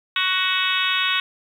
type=harmonic tone with a mistuned harmonic; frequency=371.5 Hz; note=F#4; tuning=7 cents sharp; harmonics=3 / 4 / 5 / 6 / 7 / 8 / 9 / 10; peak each=-27 / -26 / -29 / -29 / -25 / -28 / -27 / -26 dBFS; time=0.16-1.2 s; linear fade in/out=2 ms; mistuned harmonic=5; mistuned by=+23 cents; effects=8-bit

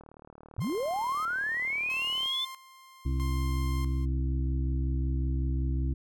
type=click train; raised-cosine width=1 ms; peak=-35 dBFS; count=86; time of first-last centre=0.01-2.259 s; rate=37.8 Hz
type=linear sweep; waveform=sine; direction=up; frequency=78 to 3554 Hz; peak=-28 dBFS; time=0.58-2.45 s; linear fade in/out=5 ms
type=tone with tremolo; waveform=sawtooth; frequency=1054 Hz; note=C6; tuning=12 cents sharp; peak=-36 dBFS; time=0.6-4.06 s; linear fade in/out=20 ms; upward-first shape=square; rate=0.77 Hz; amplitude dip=75%
type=harmonic tone; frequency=65.4 Hz; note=C2; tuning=in tune; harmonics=1 / 2 / 4 / 5; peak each=-27 / -33 / -39 / -41 dBFS; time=3.05-5.94 s; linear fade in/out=10 ms
effects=none

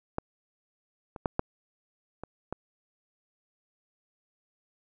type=clicks; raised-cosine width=1 ms; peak=-15 / -26 / -12 / -11 / -24 / -19 dBFS; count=6; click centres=0.184 / 1.162 / 1.258 / 1.394 / 2.236 / 2.526 s; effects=none

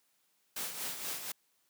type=noise with tremolo; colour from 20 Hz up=white; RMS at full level=-37 dBFS; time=0.56-1.32 s; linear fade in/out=5 ms; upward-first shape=sine; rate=4.2 Hz; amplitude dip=55%; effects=white hiss -74 dBFS RMS until 1.69 s + high-pass 150 Hz 12 dB/octave

